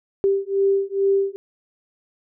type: beating tone pair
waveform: sine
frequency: 392 / 394.3 Hz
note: G4 / G4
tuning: 0 / +10 cents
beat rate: 2.3 Hz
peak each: -20 dBFS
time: 0.24-1.36 s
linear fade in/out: 0 ms
effects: none